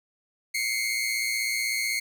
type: tone pair together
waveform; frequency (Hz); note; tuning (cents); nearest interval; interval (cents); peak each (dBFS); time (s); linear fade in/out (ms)
sawtooth; 2101 / 2217; C7 / C#7; +7 / 0; minor second; 93; -25; 0.54-2; 10
effects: none